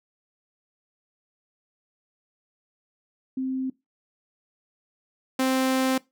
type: tone pair in turn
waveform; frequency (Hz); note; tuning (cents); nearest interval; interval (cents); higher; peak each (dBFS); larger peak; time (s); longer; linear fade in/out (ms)
sine / sawtooth; 261.6 / 261.6; C4 / C4; 0 / 0; unison; 0; neither; -25 / -17; second; 3.37-3.7 / 5.39-5.98; second; 5
effects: noise-tail reverb RT60 0.2 s tail -21 dB re dry